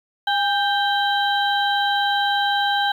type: harmonic tone with a mistuned harmonic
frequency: 784 Hz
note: G5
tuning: in tune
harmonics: 1 / 2 / 4 / 5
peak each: -20 / -23 / -26 / -27 dBFS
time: 0.27-2.92 s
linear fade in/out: 5 ms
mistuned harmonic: 1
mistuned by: +62 cents
effects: 8-bit